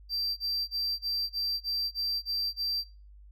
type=tone bursts; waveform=triangle; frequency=4699 Hz; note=D8; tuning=in tune; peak=-27 dBFS; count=9; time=0.09-2.842 s; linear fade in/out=50 ms; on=280 ms; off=29 ms; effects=noise-tail reverb RT60 0.3 s tail -19 dB re dry + added 50 Hz sine -49 dBFS peak until 3.31 s